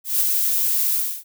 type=noise with ADSR envelope; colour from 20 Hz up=violet; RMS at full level=-17 dBFS; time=0.04-1.24 s; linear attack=170 ms; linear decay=7 ms; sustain=-3 dB; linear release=300 ms; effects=none